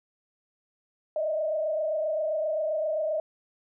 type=tone with frequency modulation; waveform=sine; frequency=622.3 Hz; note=D#5; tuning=in tune; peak=-25 dBFS; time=1.16-3.2 s; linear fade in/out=2 ms; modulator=27.6 Hz; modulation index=1; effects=none